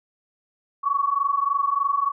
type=tone pair together; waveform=sine; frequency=1108.7 / 1132 Hz; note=C#6 / C#6; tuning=0 / +36 cents; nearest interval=unison; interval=36 cents; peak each=-23 / -22 dBFS; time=0.83-2.12 s; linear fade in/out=20 ms; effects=none